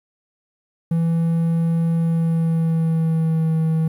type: tone with pitch glide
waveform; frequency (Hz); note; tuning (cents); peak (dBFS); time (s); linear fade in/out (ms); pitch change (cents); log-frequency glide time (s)
triangle; 165.9 to 160.43; E3 to E3; +11 to -47; -14; 0.91-3.88; 5; -58; 1.95-3.56
effects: 9-bit